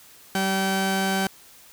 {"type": "tone pair together", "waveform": "sawtooth", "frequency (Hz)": [192.5, 770], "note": ["G3", "G5"], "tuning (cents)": [-31, -31], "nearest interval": "2 octaves", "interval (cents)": 2400, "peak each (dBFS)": -20, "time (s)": [0.35, 1.27], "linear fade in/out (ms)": 2, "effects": ["white hiss -50 dBFS RMS until 1.72 s"]}